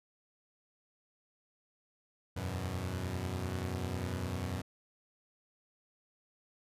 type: chord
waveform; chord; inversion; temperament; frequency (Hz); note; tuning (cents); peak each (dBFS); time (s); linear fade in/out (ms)
sawtooth; E suspended second; none; equal; 82.41 / 92.5 / 123.47; E2 / F#2 / B2; 0 / 0 / 0; -38 / -33 / -37; 2.36-4.62; 10
effects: resampled to 32000 Hz